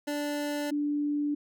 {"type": "tone pair in turn", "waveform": ["25% pulse", "sine"], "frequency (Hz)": [292.6, 292.6], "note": ["D4", "D4"], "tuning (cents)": [-6, -6], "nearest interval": "unison", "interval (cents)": 0, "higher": "neither", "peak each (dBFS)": -26, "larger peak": "neither", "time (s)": [[0.07, 0.71], [0.71, 1.35]], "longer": "neither", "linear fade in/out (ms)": 10, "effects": []}